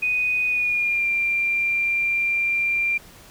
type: tone with pitch glide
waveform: sine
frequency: 2488 to 2377 Hz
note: D#7 to D7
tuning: -1 to +20 cents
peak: -19 dBFS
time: 0.02-2.98 s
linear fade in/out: 10 ms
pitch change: -79 cents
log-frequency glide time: 0.46-1.07 s
effects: pink hiss -47 dBFS RMS until 3.3 s